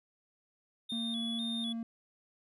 triangle tone with vibrato, 3520 Hz, A7, in tune, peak -35 dBFS, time 0.89-1.73 s, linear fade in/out 10 ms, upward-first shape square, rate 2 Hz, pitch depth 59 cents each way
triangle tone, 229.2 Hz, A#3, 29 cents flat, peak -33 dBFS, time 0.92-1.83 s, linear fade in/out 2 ms
effects none

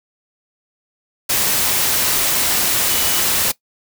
sine tone in noise, 2960 Hz, F#7, in tune, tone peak -28 dBFS, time 2.9-3.23 s, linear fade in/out 10 ms, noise white, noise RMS -17 dBFS, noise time 1.29-3.52 s, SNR -14 dB, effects noise-tail reverb RT60 0.1 s tail -19 dB re dry

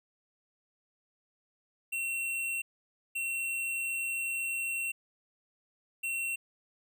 square tone bursts at uneven times, 2722 Hz, F7, 45 cents flat, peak -32 dBFS, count 3, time 1.92-2.62 / 3.15-4.92 / 6.03-6.36 s, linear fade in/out 10 ms, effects none

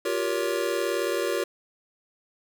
square chord, G half-diminished seventh, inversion third, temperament just, 352.8 / 392 / 470.4 / 564.5 Hz, F4 / G4 / Bb4 / Db5, +18 / 0 / +16 / +31 cents, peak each -31 dBFS, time 0.05-1.44 s, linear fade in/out 5 ms, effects none

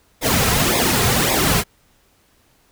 pink noise with flanger, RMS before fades -17 dBFS, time 0.21-1.64 s, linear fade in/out 50 ms, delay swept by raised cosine 0.67 to 3.47 ms, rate 1.8 Hz, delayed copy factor -0.75, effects pink hiss -58 dBFS RMS until 2.71 s

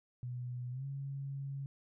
sine tone with pitch glide, 123.7 to 138.05 Hz, B2 to C#3, +3 to -7 cents, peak -38 dBFS, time 0.23-1.66 s, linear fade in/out 0 ms, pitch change +190 cents, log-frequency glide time 0.71-0.85 s, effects none

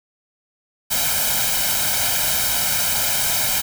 white noise with comb filter, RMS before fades -20 dBFS, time 0.9-3.62 s, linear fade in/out 20 ms, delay 1.3 ms, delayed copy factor +0.8, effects none

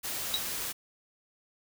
white noise, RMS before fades -35 dBFS, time 0.03-0.73 s, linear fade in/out 20 ms
sine tone with exponential decay, 3847 Hz, B7, 46 cents flat, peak -22 dBFS, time 0.34-0.44 s, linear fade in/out 0 ms, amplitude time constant 20 ms
effects none

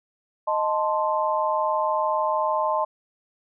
sine chord, A diminished, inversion second, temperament equal, 622.3 / 880 / 1046.5 Hz, Eb5 / A5 / C6, 0 / 0 / 0 cents, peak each -25 dBFS, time 0.47-2.85 s, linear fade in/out 10 ms, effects none

